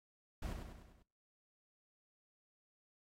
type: noise with echo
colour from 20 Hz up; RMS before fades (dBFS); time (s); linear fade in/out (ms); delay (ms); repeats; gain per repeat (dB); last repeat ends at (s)
brown; -41; 0.42-0.53; 5; 99; 5; -5; 1.025
effects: noise-tail reverb RT60 0.5 s tail -25 dB re dry + AAC 48 kbps